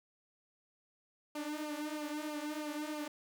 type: tone with flanger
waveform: sawtooth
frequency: 300.7 Hz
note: D4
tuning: 41 cents sharp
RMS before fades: -40 dBFS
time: 1.35-3.08 s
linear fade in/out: 5 ms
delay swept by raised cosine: 0.52 to 5.02 ms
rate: 3.1 Hz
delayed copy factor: -0.7
effects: none